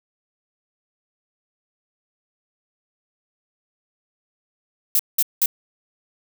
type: noise bursts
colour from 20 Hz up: violet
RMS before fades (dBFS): -17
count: 3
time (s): 4.95-5.459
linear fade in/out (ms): 2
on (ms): 43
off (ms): 190
effects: none